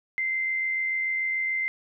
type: tone with amplitude modulation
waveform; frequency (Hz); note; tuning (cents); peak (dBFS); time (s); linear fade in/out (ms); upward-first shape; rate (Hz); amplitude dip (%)
sine; 2080; C7; -11; -23; 0.18-1.68; 0; sine; 86.9; 30
effects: none